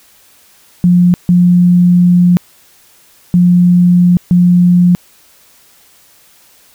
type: tone bursts at uneven times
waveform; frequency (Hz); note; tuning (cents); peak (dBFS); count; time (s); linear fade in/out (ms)
sine; 177.1; F3; +24; -4; 4; 0.84-1.14 / 1.29-2.37 / 3.34-4.17 / 4.31-4.95; 0
effects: white hiss -46 dBFS RMS until 6.74 s